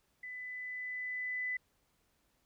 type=tone with level ramp; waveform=sine; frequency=2000 Hz; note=B6; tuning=21 cents sharp; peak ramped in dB=-42 to -33 dBFS; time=0.23-1.57 s; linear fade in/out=5 ms; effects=pink hiss -75 dBFS RMS until 2.45 s